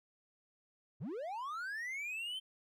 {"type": "linear sweep", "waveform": "triangle", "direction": "up", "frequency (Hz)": [97.4, 3136], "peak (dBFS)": -37, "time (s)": [1, 2.4], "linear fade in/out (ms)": 20, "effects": []}